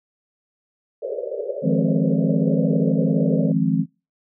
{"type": "band-pass noise", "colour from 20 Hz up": "white", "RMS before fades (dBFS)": -27, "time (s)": [1.02, 3.52], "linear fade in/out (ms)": 5, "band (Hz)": [400, 590], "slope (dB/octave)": 96}
{"type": "chord", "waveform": "sine", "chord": "F minor seventh", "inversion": "third", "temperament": "just", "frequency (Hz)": [157.15, 174.61, 209.5, 261.9], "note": ["Eb3", "F3", "Ab3", "C4"], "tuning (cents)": [18, 0, 15, 2], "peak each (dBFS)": -22, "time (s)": [1.62, 3.86], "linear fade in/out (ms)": 50}
{"effects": ["noise-tail reverb RT60 0.3 s tail -26 dB re dry"]}